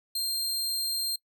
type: tone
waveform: sawtooth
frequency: 4186 Hz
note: C8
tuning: in tune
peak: -25 dBFS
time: 0.15-1.16 s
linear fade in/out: 5 ms
effects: noise-tail reverb RT60 0.1 s tail -23 dB re dry